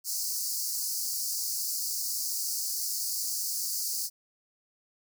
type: high-pass noise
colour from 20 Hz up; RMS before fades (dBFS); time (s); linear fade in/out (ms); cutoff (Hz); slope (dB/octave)
pink; -32; 0.04-4.1; 50; 4500; 96
effects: none